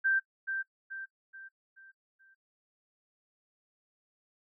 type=tone with echo; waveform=sine; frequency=1568 Hz; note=G6; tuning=in tune; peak=-24 dBFS; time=0.04-0.2 s; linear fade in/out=20 ms; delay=430 ms; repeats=5; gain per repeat=-7 dB; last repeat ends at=2.35 s; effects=noise-tail reverb RT60 0.1 s tail -20 dB re dry